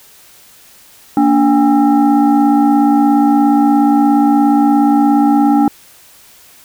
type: tone with frequency modulation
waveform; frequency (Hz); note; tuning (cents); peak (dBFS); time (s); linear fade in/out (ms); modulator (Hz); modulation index
sine; 289.5; D4; -25; -7; 1.17-5.68; 2; 522; 0.97
effects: white hiss -43 dBFS RMS until 6.64 s